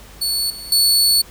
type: tone with level steps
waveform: sawtooth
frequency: 4435 Hz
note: C#8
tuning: in tune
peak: -15 / -28 / -9 dBFS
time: 0.21-1.22 s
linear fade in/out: 10 ms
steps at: 0.5 / 0.72 s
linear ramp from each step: 2 ms
effects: added 50 Hz sine -43 dBFS peak until 1.3 s + pink hiss -43 dBFS RMS until 1.3 s